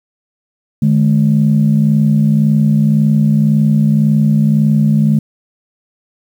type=tone pair together; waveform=sine; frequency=150.74 / 212.6 Hz; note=D3 / G#3; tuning=+45 / +41 cents; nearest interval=tritone; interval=596 cents; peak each=-10 dBFS; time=0.82-5.19 s; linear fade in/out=5 ms; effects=tanh soft clip ceiling -1 dBFS + 7-bit